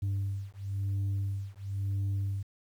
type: beating tone pair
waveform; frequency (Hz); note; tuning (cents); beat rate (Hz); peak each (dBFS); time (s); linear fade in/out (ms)
sine; 98.1 / 99.08; G2 / G2; +2 / +19; 0.98; -31; 0.02-2.43; 10
effects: tanh soft clip ceiling -27 dBFS + 10-bit